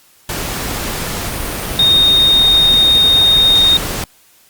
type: tone in noise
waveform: sine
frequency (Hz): 3700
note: A#7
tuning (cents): -14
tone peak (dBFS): -7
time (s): 1.79-3.77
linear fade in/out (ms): 2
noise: pink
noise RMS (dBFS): -21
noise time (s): 0.29-4.04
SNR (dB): +11
effects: white hiss -49 dBFS RMS until 4.49 s + Opus 48 kbps